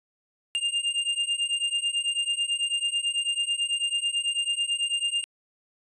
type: beating tone pair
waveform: square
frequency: 2800 / 2809.1 Hz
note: F7 / F7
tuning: +4 / +9 cents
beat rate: 9.1 Hz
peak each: -29 / -28 dBFS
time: 0.55-5.24 s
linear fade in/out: 0 ms
effects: resampled to 22050 Hz